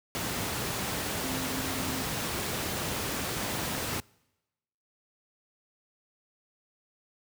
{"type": "tone in noise", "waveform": "sine", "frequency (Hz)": 261.6, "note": "C4", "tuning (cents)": 0, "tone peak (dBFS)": -36, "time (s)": [1.24, 2.02], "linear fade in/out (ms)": 0, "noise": "pink", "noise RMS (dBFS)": -32, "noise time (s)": [0.15, 4], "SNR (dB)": -7, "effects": ["noise-tail reverb RT60 1.0 s tail -26 dB re dry", "high-pass 80 Hz 12 dB/octave"]}